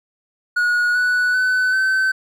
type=tone with pitch steps; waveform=triangle; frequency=1452 / 1479.1 / 1506.7 / 1534.8 Hz; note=F#6 / F#6 / F#6 / G6; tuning=-33 / -1 / +31 / -37 cents; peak=-13 dBFS; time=0.56-2.12 s; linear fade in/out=10 ms; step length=390 ms; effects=none